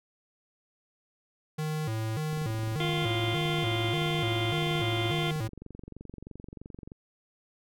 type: tone with vibrato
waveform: square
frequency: 130.81 Hz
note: C3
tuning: in tune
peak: -30 dBFS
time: 1.58-5.48 s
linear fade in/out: 10 ms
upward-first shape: square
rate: 1.7 Hz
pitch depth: 290 cents each way
type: click train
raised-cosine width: 3 ms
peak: -30 dBFS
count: 107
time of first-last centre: 2.33-6.919 s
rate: 23.1 Hz
type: harmonic tone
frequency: 349.2 Hz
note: F4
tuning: in tune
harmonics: 1 / 2 / 3 / 4 / 6 / 7 / 8 / 9 / 10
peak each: -33 / -37 / -43 / -43 / -37 / -44 / -46 / -37 / -38 dBFS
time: 2.8-5.31 s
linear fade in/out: 2 ms
effects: none